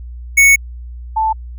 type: tone pair in turn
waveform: square / sine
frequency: 2216 / 879.4 Hz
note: C#7 / A5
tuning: -1 / -1 cents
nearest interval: octave + major third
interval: 1600 cents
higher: first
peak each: -6 / -12 dBFS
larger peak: first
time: 0.37-0.56 / 1.16-1.33 s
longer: first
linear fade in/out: 10 ms
effects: added 60 Hz sine -27 dBFS peak until 1.58 s